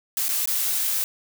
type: noise with dropouts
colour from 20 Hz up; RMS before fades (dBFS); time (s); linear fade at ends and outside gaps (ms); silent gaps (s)
blue; -24; 0.17-1.04; 1; 0.284-0.29 / 0.457-0.474
effects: none